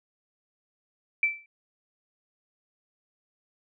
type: tone with exponential decay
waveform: sine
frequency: 2329 Hz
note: D7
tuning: 15 cents flat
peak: -17 dBFS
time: 1.23-1.46 s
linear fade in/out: 2 ms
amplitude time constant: 48 ms
effects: none

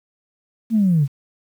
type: linear sweep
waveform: sine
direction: down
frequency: 233.1 to 130.81 Hz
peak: -12 dBFS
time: 0.7-1.08 s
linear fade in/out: 50 ms
effects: tanh soft clip ceiling -8 dBFS + 8-bit

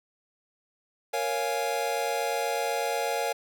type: chord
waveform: square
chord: Bb minor seventh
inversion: none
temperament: equal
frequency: 466.2 / 554.4 / 698.5 / 830.6 Hz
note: Bb4 / Db5 / F5 / Ab5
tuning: 0 / 0 / 0 / 0 cents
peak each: -33 dBFS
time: 1.13-3.33 s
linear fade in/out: 10 ms
effects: none

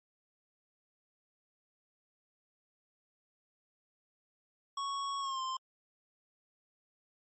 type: tone with pitch glide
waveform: square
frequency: 1108.7 to 1046.5 Hz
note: C#6 to C6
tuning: 0 to 0 cents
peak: -35 dBFS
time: 4.77-5.57 s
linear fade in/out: 5 ms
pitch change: -100 cents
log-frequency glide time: 5.2-5.41 s
effects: MP3 32 kbps

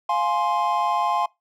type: chord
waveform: triangle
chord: F minor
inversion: none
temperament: just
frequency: 698.5 / 838.1 / 1047.7 Hz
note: F5 / Ab5 / C6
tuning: 0 / +16 / +2 cents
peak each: -24 / -22 / -21 dBFS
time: 0.09-1.26 s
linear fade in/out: 5 ms
effects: noise-tail reverb RT60 0.2 s tail -23 dB re dry

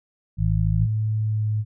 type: harmonic tone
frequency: 53.5 Hz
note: A1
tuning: 48 cents flat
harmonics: 1 / 2 / 3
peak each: -23 / -21 / -23 dBFS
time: 0.37-0.88 s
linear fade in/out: 50 ms
type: tone with pitch glide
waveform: sine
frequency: 108.4 to 107.22 Hz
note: A2 to A2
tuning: -25 to -44 cents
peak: -20 dBFS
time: 0.78-1.65 s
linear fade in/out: 50 ms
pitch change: -19 cents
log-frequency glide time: 1.21-1.45 s
effects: none

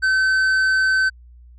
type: tone with tanh clipping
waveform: sine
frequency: 1533 Hz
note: G6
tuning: 39 cents flat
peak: -16 dBFS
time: 0.02-1.1 s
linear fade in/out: 20 ms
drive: 7 dB
effects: added 60 Hz sine -42 dBFS peak until 1.58 s

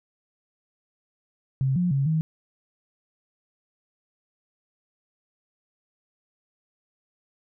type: tone with pitch steps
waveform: sine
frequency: 133.4 / 177.8 / 137.5 / 158.5 Hz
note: C3 / F3 / C#3 / D#3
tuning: +34 / +31 / -14 / +32 cents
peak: -20 dBFS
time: 1.61-2.21 s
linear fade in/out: 0 ms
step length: 150 ms
effects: none

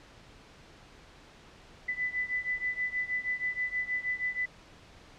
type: beating tone pair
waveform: sine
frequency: 1994 / 2000.3 Hz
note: B6 / B6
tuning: +16 / +22 cents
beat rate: 6.3 Hz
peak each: -32 / -34 dBFS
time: 1.88-4.46 s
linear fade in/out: 10 ms
effects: pink hiss -54 dBFS RMS until 5.18 s + low-pass 5000 Hz 12 dB/octave

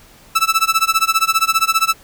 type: tone with tremolo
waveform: sawtooth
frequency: 1317 Hz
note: E6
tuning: 2 cents flat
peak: -6 dBFS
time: 0.35-1.94 s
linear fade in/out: 10 ms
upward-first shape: sine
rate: 15 Hz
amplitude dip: 95%
effects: pink hiss -46 dBFS RMS until 2.03 s

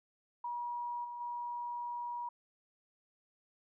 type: tone with level steps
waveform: sine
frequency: 960 Hz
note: B5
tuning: 49 cents flat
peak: -36 / -41 / -37 dBFS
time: 0.44-2.29 s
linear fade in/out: 5 ms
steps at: 1.04 / 1.2 s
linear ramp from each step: 10 ms
effects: none

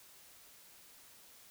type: silence
effects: white hiss -59 dBFS RMS until 1.5 s

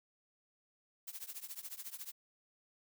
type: noise with tremolo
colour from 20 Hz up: blue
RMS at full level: -43 dBFS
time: 1.07-2.12 s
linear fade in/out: 10 ms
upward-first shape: triangle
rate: 14 Hz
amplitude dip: 95%
effects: none

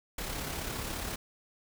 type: noise with amplitude modulation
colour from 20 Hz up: pink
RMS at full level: -35 dBFS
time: 0.18-1.16 s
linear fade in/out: 5 ms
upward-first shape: sine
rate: 34.7 Hz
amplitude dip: 40%
effects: none

